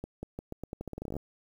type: accelerating click train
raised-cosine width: 2 ms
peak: -24 dBFS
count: 18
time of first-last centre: 0.04-1.166 s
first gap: 190 ms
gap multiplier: 0.84
effects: 9-bit